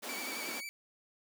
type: high-pass noise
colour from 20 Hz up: pink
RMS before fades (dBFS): -42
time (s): 0.02-0.61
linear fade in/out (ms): 20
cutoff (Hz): 200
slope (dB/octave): 96
type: tone with vibrato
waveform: sawtooth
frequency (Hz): 2286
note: D7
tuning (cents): -47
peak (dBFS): -37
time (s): 0.09-0.69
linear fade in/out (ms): 0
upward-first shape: sine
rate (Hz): 11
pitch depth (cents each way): 44
effects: none